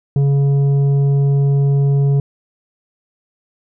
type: tone with tanh clipping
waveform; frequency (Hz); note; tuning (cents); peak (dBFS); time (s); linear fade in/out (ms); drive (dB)
sine; 140; C#3; +18; -12; 0.16-2.2; 2; 7
effects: none